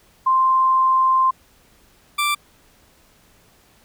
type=tone pair in turn; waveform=sine / 20% pulse; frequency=1046.5 / 1174.7 Hz; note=C6 / D6; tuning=0 / 0 cents; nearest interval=major second; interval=200 cents; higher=second; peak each=-13 dBFS; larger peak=neither; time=0.26-1.31 / 2.18-2.35 s; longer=first; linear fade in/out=10 ms; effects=pink hiss -55 dBFS RMS until 3.84 s